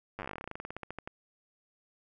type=slowing click train; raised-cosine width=0.5 ms; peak=-24 dBFS; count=26; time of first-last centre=0.19-1.075 s; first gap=9 ms; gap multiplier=1.1; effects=none